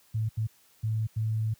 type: tone bursts at uneven times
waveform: sine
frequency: 110 Hz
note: A2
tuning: in tune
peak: -25 dBFS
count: 4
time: 0.14-0.29 / 0.37-0.47 / 0.83-1.07 / 1.16-1.54 s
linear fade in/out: 10 ms
effects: white hiss -62 dBFS RMS until 1.59 s + high-pass 60 Hz 12 dB/octave